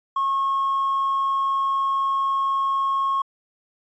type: tone with hard clipping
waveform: triangle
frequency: 1089 Hz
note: C#6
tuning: 31 cents flat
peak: -19 dBFS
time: 0.16-3.22 s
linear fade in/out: 5 ms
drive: 2 dB
effects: resampled to 16000 Hz